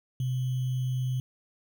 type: tone with sample-and-hold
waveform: sine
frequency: 127.9 Hz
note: C3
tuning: 39 cents flat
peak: -26 dBFS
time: 0.2-1.2 s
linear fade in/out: 2 ms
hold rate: 3150 Hz
effects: none